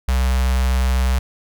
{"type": "tone with notch filter", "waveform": "square", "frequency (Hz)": 64, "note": "C2", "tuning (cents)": -38, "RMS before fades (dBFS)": -17, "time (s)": [0.08, 1.19], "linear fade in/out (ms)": 5, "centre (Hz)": 310, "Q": 0.54, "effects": []}